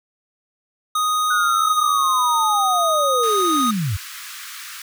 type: tone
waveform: square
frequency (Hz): 1244.5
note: D#6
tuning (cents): 0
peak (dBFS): -18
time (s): 0.95-3.71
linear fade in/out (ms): 5
type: linear sweep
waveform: sine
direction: down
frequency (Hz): 1480 to 82.41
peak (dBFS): -19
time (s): 1.3-3.97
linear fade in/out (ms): 10
type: high-pass noise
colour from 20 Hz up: pink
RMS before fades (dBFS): -35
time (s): 3.23-4.82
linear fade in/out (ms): 2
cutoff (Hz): 1200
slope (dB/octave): 48
effects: none